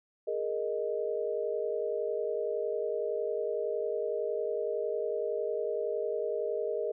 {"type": "chord", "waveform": "sine", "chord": "Ab suspended second", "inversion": "none", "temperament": "equal", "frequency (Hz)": [415.3, 466.2, 622.3], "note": ["Ab4", "Bb4", "Eb5"], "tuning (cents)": [0, 0, 0], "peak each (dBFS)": [-34, -33, -35], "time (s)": [0.27, 6.92], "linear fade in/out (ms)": 10, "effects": []}